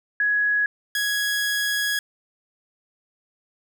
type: tone pair in turn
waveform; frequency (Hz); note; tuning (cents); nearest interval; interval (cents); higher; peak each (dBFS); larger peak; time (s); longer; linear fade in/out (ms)
sine / sawtooth; 1674 / 1666.1; G#6 / G#6; +13 / +5; unison; 8; first; -18; neither; 0.2-0.66 / 0.95-1.99; second; 2
effects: none